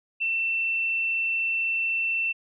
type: tone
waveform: sine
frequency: 2686 Hz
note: E7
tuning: 32 cents sharp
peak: -23 dBFS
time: 0.2-2.33 s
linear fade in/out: 20 ms
effects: none